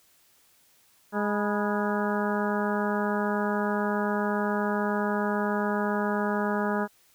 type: harmonic tone with a mistuned harmonic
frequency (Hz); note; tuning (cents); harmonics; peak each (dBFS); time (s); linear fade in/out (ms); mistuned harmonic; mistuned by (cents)
207.1; G#3; -5; 1 / 2 / 3 / 4 / 5 / 6 / 7 / 8; -28 / -31 / -33 / -34 / -35 / -36 / -36 / -37; 1.12-6.88; 50; 5; -85
effects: white hiss -62 dBFS RMS until 7.14 s